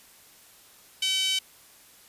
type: tone with high-pass filter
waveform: 5% pulse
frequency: 762 Hz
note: G5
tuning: 49 cents flat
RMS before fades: -26 dBFS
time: 1.02-1.39 s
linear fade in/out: 5 ms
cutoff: 2800 Hz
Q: 7.4
effects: white hiss -54 dBFS RMS until 2.08 s + resampled to 32000 Hz